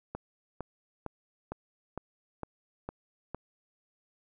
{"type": "click train", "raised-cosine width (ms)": 1, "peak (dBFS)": -22, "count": 8, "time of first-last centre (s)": [0.15, 3.346], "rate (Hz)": 2.19, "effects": []}